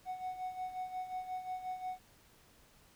triangle tone with tremolo, 740 Hz, F#5, in tune, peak -33 dBFS, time 0.05-1.99 s, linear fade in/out 50 ms, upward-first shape sine, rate 5.6 Hz, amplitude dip 70%, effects tanh soft clip ceiling -30 dBFS + pink hiss -64 dBFS RMS until 2.95 s

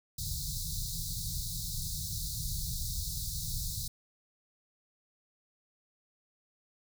pink band-stop noise, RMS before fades -36 dBFS, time 0.18-3.88 s, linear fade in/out 5 ms, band 170 to 3800 Hz, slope 96 dB/octave, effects none

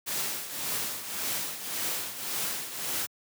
white noise with tremolo, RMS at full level -30 dBFS, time 0.06-3.07 s, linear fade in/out 20 ms, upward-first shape triangle, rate 1.8 Hz, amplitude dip 70%, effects high-pass 100 Hz 12 dB/octave

